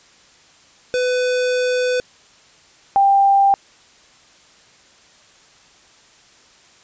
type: tone pair in turn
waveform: square / sine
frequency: 500 / 791.4 Hz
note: B4 / G5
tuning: +21 / +16 cents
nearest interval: minor sixth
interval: 795 cents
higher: second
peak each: -17 / -10 dBFS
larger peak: second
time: 0.94-2 / 2.96-3.54 s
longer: first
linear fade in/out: 0 ms
effects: white hiss -50 dBFS RMS until 6.83 s + resampled to 16000 Hz